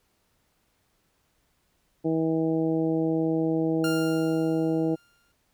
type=harmonic tone; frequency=161.1 Hz; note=E3; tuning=39 cents flat; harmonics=1 / 2 / 3 / 4 / 5; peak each=-30 / -24 / -29 / -35 / -40 dBFS; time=2.04-4.96 s; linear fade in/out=20 ms
type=tone with exponential decay; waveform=sawtooth; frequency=1399 Hz; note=F6; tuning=3 cents sharp; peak=-25 dBFS; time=3.84-5.32 s; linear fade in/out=2 ms; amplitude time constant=320 ms
effects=pink hiss -70 dBFS RMS until 5.53 s